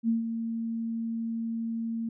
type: tone with ADSR envelope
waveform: sine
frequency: 228.1 Hz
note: A#3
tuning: 37 cents flat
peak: -21 dBFS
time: 0.03-2.09 s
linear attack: 55 ms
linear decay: 140 ms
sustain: -8 dB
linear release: 4 ms
effects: none